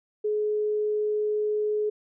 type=tone; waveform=sine; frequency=422.9 Hz; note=G#4; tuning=31 cents sharp; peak=-23 dBFS; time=0.24-1.9 s; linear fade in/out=10 ms; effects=none